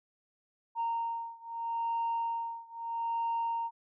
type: beating tone pair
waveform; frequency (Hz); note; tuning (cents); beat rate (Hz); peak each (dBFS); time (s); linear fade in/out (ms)
sine; 924 / 924.78; A#5 / A#5; -16 / -14; 0.78; -33 / -34; 0.75-3.71; 50
effects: tanh soft clip ceiling -26 dBFS